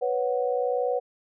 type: chord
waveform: sine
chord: B suspended second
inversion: none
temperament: equal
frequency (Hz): 493.9 / 554.4 / 740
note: B4 / C#5 / F#5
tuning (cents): 0 / 0 / 0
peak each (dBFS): -25 / -29 / -30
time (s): 0.01-1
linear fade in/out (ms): 20
effects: none